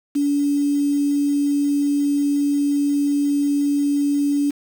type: tone with quantisation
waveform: sine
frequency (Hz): 286.4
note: D4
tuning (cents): -43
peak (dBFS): -16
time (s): 0.15-4.51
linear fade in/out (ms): 10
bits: 6
effects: none